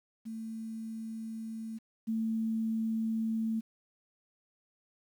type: tone pair in turn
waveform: sine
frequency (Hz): 223 / 223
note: A3 / A3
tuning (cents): +23 / +23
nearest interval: unison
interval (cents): 0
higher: neither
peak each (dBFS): -37 / -29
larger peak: second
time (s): 0.25-1.79 / 2.07-3.61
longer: neither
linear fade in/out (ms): 20
effects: 10-bit